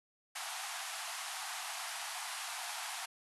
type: band-pass noise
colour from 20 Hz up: pink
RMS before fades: -42 dBFS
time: 0.35-3.06 s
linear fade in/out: 10 ms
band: 680 to 12000 Hz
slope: 96 dB/octave
effects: none